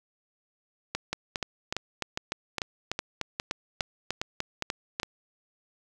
two click trains, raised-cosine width 0.2 ms, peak -12 / -12 dBFS, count 14 / 11, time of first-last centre 1.13-4.999 / 0.95-5.032 s, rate 3.36 / 2.45 Hz, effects 9-bit

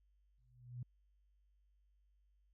sine tone with exponential growth, 122.9 Hz, B2, 8 cents flat, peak -40 dBFS, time 0.38-0.83 s, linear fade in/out 5 ms, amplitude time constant 97 ms, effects added 50 Hz sine -70 dBFS peak until 2.53 s

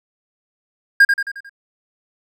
triangle tone with echo, 1617 Hz, G#6, 47 cents flat, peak -4 dBFS, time 1-1.05 s, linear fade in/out 5 ms, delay 89 ms, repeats 5, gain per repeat -6 dB, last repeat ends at 1.495 s, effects none

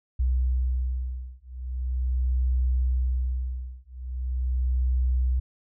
sine beating tone pair, 62.8 / 63.21 Hz, B1 / B1, +30 / +41 cents, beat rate 0.41 Hz, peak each -26 dBFS, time 0.19-5.4 s, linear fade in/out 10 ms, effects none

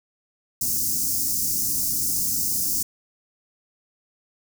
white band-stop noise, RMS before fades -24 dBFS, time 0.61-2.83 s, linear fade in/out 5 ms, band 320 to 5100 Hz, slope 48 dB/octave, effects none

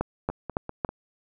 two click trains, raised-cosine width 1 ms, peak -11 / -19 dBFS, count 4 / 4, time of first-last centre 0.01-0.848 / 0.3-0.891 s, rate 3.58 / 5.08 Hz, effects none

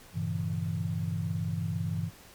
sine chord, G diminished seventh, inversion none, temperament equal with one note detuned, 98.74 / 116.54 / 138.59 / 164.81 Hz, G2 / Bb2 / Db3 / Fb3, +13 / 0 / 0 / 0 cents, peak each -33 / -38 / -37 / -32 dBFS, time 0.13-2.11 s, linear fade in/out 50 ms, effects pink hiss -53 dBFS RMS until 2.34 s + MP3 96 kbps

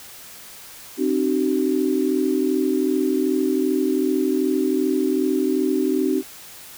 sine tone cluster, 264.3 / 306.9 / 380 Hz, C4 / D#4 / F#4, +18 / -24 / +46 cents, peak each -22 dBFS, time 0.97-6.23 s, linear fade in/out 50 ms, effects white hiss -41 dBFS RMS until 6.77 s

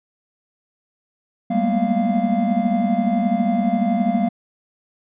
triangle tone cluster, 193.4 / 208.1 / 229.6 / 241.6 / 694 Hz, G3 / G#3 / A#3 / B3 / F5, -23 / +4 / -26 / -38 / -11 cents, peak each -21 dBFS, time 1.5-4.29 s, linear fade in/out 10 ms, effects resampled to 8000 Hz

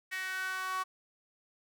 sawtooth tone with high-pass filter sweep, 375.3 Hz, F#4, 25 cents sharp, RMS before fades -36 dBFS, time 0.11-0.84 s, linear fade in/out 20 ms, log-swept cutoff 1900 to 1100 Hz, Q 5.2, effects none

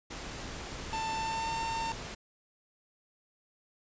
pink noise, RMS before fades -41 dBFS, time 0.1-2.15 s, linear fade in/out 10 ms
45% pulse tone with pitch glide, 890 to 907.1 Hz, A5 to A#5, +20 to -47 cents, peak -32 dBFS, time 0.93-1.92 s, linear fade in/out 0 ms, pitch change +33 cents, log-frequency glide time 1.16-1.55 s
effects resampled to 16000 Hz

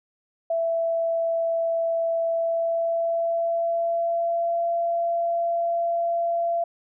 sine tone with pitch glide, 664 to 680.7 Hz, E5 to F5, +12 to -45 cents, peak -21 dBFS, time 0.5-6.64 s, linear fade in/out 5 ms, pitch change +43 cents, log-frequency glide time 2.27-4.66 s, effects none

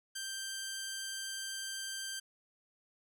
10% pulse tone, 1572 Hz, G6, 4 cents sharp, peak -30 dBFS, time 0.15-2.2 s, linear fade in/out 10 ms, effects none

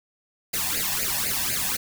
white noise with flanger, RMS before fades -26 dBFS, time 0.53-1.77 s, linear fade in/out 10 ms, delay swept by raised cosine 0.43 to 1.17 ms, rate 4 Hz, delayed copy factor +1, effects none

